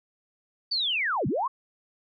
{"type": "linear two-way sweep", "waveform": "sine", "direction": "down then up", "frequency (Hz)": [4651, 103.83, 1138], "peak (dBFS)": -24, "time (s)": [0.71, 1.48], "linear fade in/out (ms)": 10, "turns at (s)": 1.27, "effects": []}